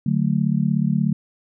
sine chord, D major, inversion none, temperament just, 146.83 / 183.54 / 220.2 Hz, D3 / F#3 / A3, 0 / -14 / +2 cents, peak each -21 / -21 / -22 dBFS, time 0.06-1.13 s, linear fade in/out 5 ms, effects none

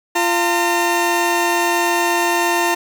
20% pulse tone pair together, 345.9 / 908.6 Hz, F4 / A#5, -17 / -45 cents, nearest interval octave + perfect fourth, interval 1672 cents, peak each -13 dBFS, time 0.15-2.75 s, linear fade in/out 10 ms, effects none

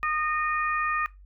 harmonic tone, 614 Hz, D#5, 23 cents flat, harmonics 2 / 3 / 4, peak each -26 / -30 / -32 dBFS, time 0.03-1.06 s, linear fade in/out 0 ms, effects noise-tail reverb RT60 0.2 s tail -19 dB re dry + added 48 Hz sine -47 dBFS peak until 1.25 s

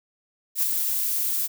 violet noise with ADSR envelope, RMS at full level -20 dBFS, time 0.55-1.48 s, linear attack 79 ms, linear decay 6 ms, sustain -5 dB, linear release 26 ms, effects none

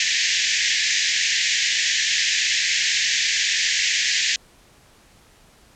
pink band-pass noise, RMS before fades -21 dBFS, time 0-4.36 s, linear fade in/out 2 ms, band 1700 to 7300 Hz, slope 96 dB/octave, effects pink hiss -53 dBFS RMS until 5.75 s + low-pass 11000 Hz 12 dB/octave

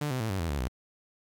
sawtooth tone with pitch steps, 148.1 / 128.19 / 110.95 / 96.03 / 83.12 / 71.94 / 62.27 Hz, D3 / C3 / A2 / G2 / E2 / D2 / B1, +15 / -35 / +15 / -35 / +15 / -35 / +15 cents, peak -25 dBFS, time 0.01-0.682 s, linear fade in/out 5 ms, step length 96 ms, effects 10-bit

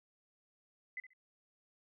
sine tone with echo, 2024 Hz, B6, 42 cents sharp, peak -39 dBFS, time 0.97-1 s, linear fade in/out 2 ms, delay 67 ms, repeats 2, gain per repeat -13 dB, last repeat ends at 1.134 s, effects none

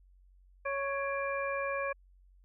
harmonic tone with a mistuned harmonic, 554.4 Hz, C#5, in tune, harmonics 1 / 2 / 3 / 4, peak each -34 / -37 / -39 / -40 dBFS, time 0.65-1.93 s, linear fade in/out 10 ms, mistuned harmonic 4, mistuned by +120 cents, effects added 46 Hz sine -58 dBFS peak until 2.44 s

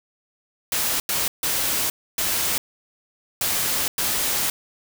white noise bursts at uneven times, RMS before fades -23 dBFS, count 6, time 0.72-1 / 1.09-1.28 / 1.43-1.9 / 2.18-2.58 / 3.41-3.88 / 3.98-4.5 s, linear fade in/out 2 ms, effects none

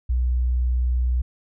sine tone, 61.74 Hz, B1, in tune, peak -18 dBFS, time 0.09-1.22 s, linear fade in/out 10 ms, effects none

